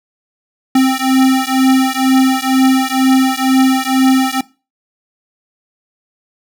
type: beating tone pair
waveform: square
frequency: 261.6 / 263.7 Hz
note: C4 / C4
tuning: 0 / +14 cents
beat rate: 2.1 Hz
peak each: -13 dBFS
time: 0.75-4.41 s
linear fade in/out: 5 ms
effects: noise-tail reverb RT60 0.3 s tail -20 dB re dry